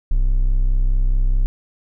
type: tone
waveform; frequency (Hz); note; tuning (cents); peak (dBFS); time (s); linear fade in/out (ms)
triangle; 32.38; C1; -17; -11; 0.11-1.46; 0
effects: none